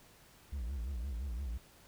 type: tone with vibrato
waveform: triangle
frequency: 63 Hz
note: B1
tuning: 35 cents sharp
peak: -34 dBFS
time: 0.52-1.58 s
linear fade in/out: 10 ms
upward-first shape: sine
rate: 5.8 Hz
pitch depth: 220 cents each way
effects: pink hiss -61 dBFS RMS until 1.87 s